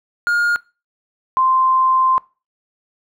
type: tone pair in turn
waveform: triangle / sine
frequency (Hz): 1421 / 1042.6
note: F6 / C6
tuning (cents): +30 / -6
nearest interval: perfect fourth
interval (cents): 536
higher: first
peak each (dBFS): -12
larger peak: neither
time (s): 0.27-0.56 / 1.37-2.18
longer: second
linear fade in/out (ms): 0
effects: noise-tail reverb RT60 0.3 s tail -22 dB re dry